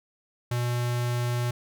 square tone with notch filter, 121.3 Hz, B2, 31 cents flat, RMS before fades -27 dBFS, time 0.51-1.51 s, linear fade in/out 5 ms, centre 260 Hz, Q 1.2, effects none

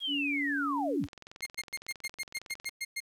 sine linear sweep, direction down, 3322 to 30.87 Hz, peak -30 dBFS, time 0-1.07 s, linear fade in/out 50 ms
sine tone, 285.1 Hz, C#4, 49 cents sharp, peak -32 dBFS, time 0.07-1.08 s, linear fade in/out 50 ms
click train, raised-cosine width 0.2 ms, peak -29 dBFS, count 37, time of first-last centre 1.04-2.691 s, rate 21.8 Hz
sawtooth tone bursts, 2129 Hz, C7, 30 cents sharp, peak -29 dBFS, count 11, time 1.42-3.004 s, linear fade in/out 10 ms, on 44 ms, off 110 ms
effects resampled to 32000 Hz + 10-bit

